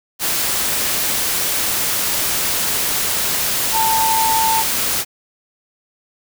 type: tone in noise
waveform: sine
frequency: 894 Hz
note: A5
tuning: 27 cents sharp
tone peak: -15 dBFS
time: 3.72-4.64 s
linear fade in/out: 50 ms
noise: white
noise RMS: -19 dBFS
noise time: 0.19-5.05 s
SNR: +1 dB
effects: none